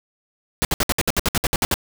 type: noise bursts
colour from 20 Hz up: pink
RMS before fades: -19 dBFS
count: 13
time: 0.62-1.741 s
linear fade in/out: 0 ms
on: 29 ms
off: 62 ms
effects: none